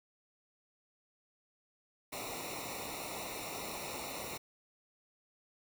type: noise with comb filter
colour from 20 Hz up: pink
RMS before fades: -42 dBFS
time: 2.12-4.38 s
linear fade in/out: 10 ms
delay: 0.62 ms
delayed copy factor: -0.9
effects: none